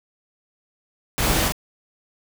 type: noise with echo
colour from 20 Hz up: pink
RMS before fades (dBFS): -22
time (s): 1.18-1.48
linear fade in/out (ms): 0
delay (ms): 42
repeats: 1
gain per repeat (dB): -2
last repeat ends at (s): 1.522
effects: none